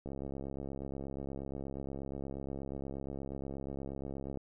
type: click train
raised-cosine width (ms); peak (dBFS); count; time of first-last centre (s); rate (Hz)
2; -28; 296; 0.06-4.373; 68.4
effects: none